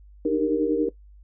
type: chord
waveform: sine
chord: Eb major seventh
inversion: third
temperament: equal with one note detuned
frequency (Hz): 300.5 / 311.1 / 392 / 466.2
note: D4 / Eb4 / G4 / Bb4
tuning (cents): +40 / 0 / 0 / 0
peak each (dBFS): -25 / -26 / -28 / -23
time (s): 0.25-0.89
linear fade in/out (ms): 5
effects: noise-tail reverb RT60 0.1 s tail -17 dB re dry + added 50 Hz sine -46 dBFS peak until 1.23 s